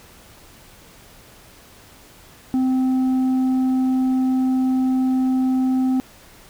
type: tone with tanh clipping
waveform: triangle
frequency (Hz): 259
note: C4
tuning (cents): -17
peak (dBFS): -17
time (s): 2.54-6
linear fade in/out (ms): 0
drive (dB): 9
effects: pink hiss -47 dBFS RMS until 6.49 s